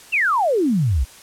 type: exponential sweep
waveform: sine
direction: down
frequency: 2828 to 56 Hz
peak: -15 dBFS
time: 0.12-1.05 s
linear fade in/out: 20 ms
effects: white hiss -44 dBFS RMS until 1.22 s + low-pass 11000 Hz 12 dB/octave